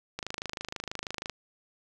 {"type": "click train", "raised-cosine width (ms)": 0.2, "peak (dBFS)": -17, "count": 30, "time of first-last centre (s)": [0.19, 1.297], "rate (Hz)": 26.2, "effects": []}